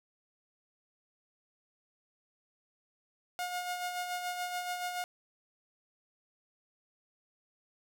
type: tone with tremolo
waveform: sawtooth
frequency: 717 Hz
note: F5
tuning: 45 cents sharp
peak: -29 dBFS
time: 3.39-5.04 s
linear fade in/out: 0 ms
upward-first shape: sine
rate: 7 Hz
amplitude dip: 45%
effects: none